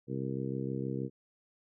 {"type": "harmonic tone", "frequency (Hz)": 66.4, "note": "C2", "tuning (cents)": 26, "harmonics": [2, 3, 4, 5, 6, 7], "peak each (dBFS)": [-37, -39, -40, -41, -42, -42], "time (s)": [0.07, 1.1], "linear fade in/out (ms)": 50, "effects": []}